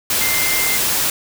sine tone in noise, 2093 Hz, C7, in tune, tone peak -21 dBFS, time 0.21-0.77 s, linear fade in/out 2 ms, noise white, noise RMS -18 dBFS, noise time 0.1-1.1 s, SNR -6 dB, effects none

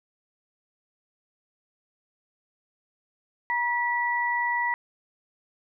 sine tone pair together, 953 / 1955.1 Hz, A#5 / B6, +38 / -18 cents, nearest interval octave, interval 1244 cents, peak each -26 dBFS, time 3.5-4.74 s, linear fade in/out 0 ms, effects none

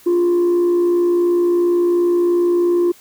sine tone with frequency modulation, 349.2 Hz, F4, in tune, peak -10 dBFS, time 0.06-2.92 s, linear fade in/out 10 ms, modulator 62.8 Hz, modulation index 0.22, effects tanh soft clip ceiling -11 dBFS + white hiss -47 dBFS RMS until 3 s

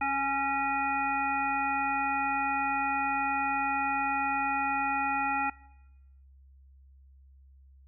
harmonic tone with a mistuned harmonic, 274 Hz, C#4, 20 cents flat, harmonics 1 / 3 / 5 / 7 / 9, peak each -38 / -29 / -33 / -37 / -33 dBFS, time 0.01-5.5 s, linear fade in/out 5 ms, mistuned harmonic 3, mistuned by +18 cents, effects noise-tail reverb RT60 1.0 s tail -23 dB re dry + added 67 Hz sine -53 dBFS peak until 7.87 s

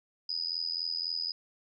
sine tone with amplitude modulation, 4978 Hz, D#8, in tune, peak -27 dBFS, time 0.29-1.32 s, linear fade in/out 5 ms, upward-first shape sine, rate 83.8 Hz, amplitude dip 90%, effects none

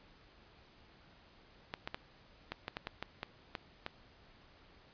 clicks, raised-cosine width 0.3 ms, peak -22 dBFS, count 11, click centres 1.739 / 1.875 / 1.945 / 2.52 / 2.681 / 2.769 / 2.871 / 3.026 / 3.231 / 3.552 / 3.864 s, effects pink hiss -62 dBFS RMS until 4.93 s + resampled to 11025 Hz

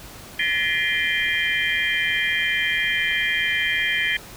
sine tone cluster, 1723 / 1889 / 2052 / 2392 / 3151 Hz, A6 / A#6 / C7 / D7 / G7, -37 / +22 / -34 / +31 / +8 cents, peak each -26 dBFS, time 0.39-4.17 s, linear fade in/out 5 ms, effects pink hiss -41 dBFS RMS until 4.36 s

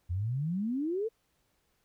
sine exponential sweep, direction up, 83 to 466.2 Hz, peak -29 dBFS, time 0.09-1.09 s, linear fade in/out 20 ms, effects pink hiss -74 dBFS RMS until 1.84 s

